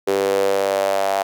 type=tone with high-pass filter sweep; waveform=sawtooth; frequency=98 Hz; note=G2; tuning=in tune; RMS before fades=-19 dBFS; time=0.07-1.23 s; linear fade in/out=10 ms; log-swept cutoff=420 to 700 Hz; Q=5.9; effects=none